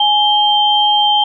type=tone pair together; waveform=sine; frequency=837 / 3151 Hz; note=G#5 / G7; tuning=+13 / +8 cents; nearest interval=octave + major seventh; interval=2295 cents; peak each=-12 dBFS; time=0-1.24 s; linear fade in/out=5 ms; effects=none